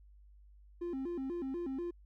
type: tone with vibrato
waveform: triangle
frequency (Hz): 304.2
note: D#4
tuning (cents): -39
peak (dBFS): -33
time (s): 0.81-1.91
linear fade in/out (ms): 10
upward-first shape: square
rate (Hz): 4.1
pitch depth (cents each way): 230
effects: tanh soft clip ceiling -29 dBFS + added 50 Hz sine -56 dBFS peak until 2.05 s